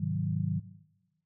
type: chord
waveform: sine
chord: Ab dominant seventh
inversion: none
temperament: equal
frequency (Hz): 103.83 / 130.81 / 155.56 / 185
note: Ab2 / C3 / Eb3 / Gb3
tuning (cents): 0 / 0 / 0 / 0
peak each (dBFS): -35 / -37 / -31 / -33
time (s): 0-0.6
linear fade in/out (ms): 10
effects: noise-tail reverb RT60 1.0 s tail -17 dB re dry